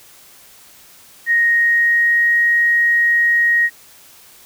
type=tone with pitch glide; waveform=sine; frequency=1869 to 1880.9 Hz; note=A#6 to A#6; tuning=+4 to +15 cents; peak=-11 dBFS; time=1.26-3.7 s; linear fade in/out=50 ms; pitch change=+11 cents; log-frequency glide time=1.52-2.37 s; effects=white hiss -45 dBFS RMS until 4.45 s